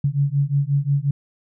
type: beating tone pair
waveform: sine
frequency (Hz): 138.59 / 144.19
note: C#3 / D3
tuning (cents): 0 / -31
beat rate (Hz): 5.6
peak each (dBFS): -20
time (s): 0.04-1.11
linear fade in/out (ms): 5
effects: none